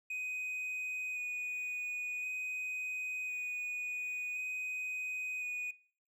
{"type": "tone with vibrato", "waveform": "triangle", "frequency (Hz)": 2489, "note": "D#7", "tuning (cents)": 0, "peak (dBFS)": -35, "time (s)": [0.1, 5.71], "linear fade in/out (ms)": 5, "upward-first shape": "square", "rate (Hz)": 0.47, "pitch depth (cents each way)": 10, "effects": ["noise-tail reverb RT60 0.5 s tail -22 dB re dry"]}